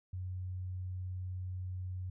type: tone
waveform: sine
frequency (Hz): 91.9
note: F#2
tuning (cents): -11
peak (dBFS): -37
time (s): 0.13-2.1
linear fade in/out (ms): 5
effects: none